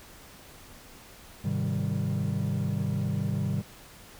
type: chord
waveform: triangle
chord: Ab major seventh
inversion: none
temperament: equal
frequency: 103.83 / 130.81 / 155.56 / 196 Hz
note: Ab2 / C3 / Eb3 / G3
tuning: 0 / 0 / 0 / 0 cents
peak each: -29 dBFS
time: 1.44-3.62 s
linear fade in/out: 10 ms
effects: tanh soft clip ceiling -19 dBFS + pink hiss -50 dBFS RMS until 4.19 s